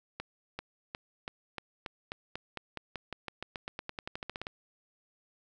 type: accelerating click train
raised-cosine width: 0.3 ms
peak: -21 dBFS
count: 26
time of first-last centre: 0.2-4.469 s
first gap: 390 ms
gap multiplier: 0.92
effects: none